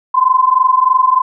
sine tone pair together, 1018 / 1041.2 Hz, C6 / C6, -48 / -9 cents, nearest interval unison, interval 39 cents, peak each -11 dBFS, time 0.14-1.22 s, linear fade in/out 10 ms, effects none

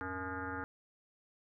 sine tone with frequency modulation, 850 Hz, G#5, 40 cents sharp, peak -37 dBFS, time 0.01-0.64 s, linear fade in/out 0 ms, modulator 191 Hz, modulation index 4.1, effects none

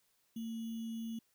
sine tone with sample-and-hold, 226.5 Hz, A#3, 50 cents flat, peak -38 dBFS, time 0.36-1.19 s, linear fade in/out 5 ms, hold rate 3150 Hz, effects white hiss -75 dBFS RMS until 1.34 s

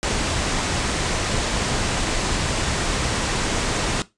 pink low-pass noise, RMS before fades -23 dBFS, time 0.03-4.02 s, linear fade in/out 0 ms, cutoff 9000 Hz, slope 48 dB/octave, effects noise-tail reverb RT60 0.2 s tail -17 dB re dry + resampled to 24000 Hz

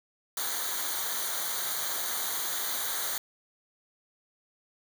white noise with comb filter, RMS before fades -32 dBFS, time 0.37-3.18 s, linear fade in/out 2 ms, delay 0.38 ms, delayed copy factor -0.8, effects none

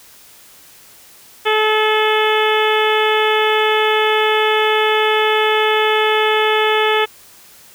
harmonic tone, 431.7 Hz, A4, 33 cents flat, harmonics 1 / 2 / 3 / 4 / 5 / 6 / 7 / 8, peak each -16 / -19 / -21 / -22 / -23 / -24 / -24 / -25 dBFS, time 1.45-7.06 s, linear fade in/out 20 ms, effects white hiss -44 dBFS RMS until 7.74 s

